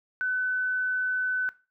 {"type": "tone", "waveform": "sine", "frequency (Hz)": 1507, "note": "F#6", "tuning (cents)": 31, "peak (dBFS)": -25, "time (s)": [0.21, 1.49], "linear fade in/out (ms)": 0, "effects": ["noise-tail reverb RT60 0.3 s tail -18 dB re dry"]}